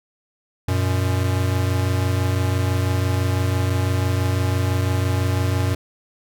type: tone pair together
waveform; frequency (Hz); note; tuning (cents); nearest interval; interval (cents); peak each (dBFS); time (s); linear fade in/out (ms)
square; 93.2 / 119.19; F#2 / A#2; +13 / +39; major third; 426; -20 / -24; 0.68-5.75; 5
effects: none